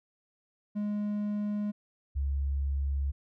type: tone pair in turn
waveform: triangle / sine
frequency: 207.7 / 69.39 Hz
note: G#3 / C#2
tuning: 0 / +2 cents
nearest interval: octave + perfect fifth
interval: 1898 cents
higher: first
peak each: -27 dBFS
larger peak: neither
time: 0.75-1.72 / 2.15-3.12 s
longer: neither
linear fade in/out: 20 ms
effects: none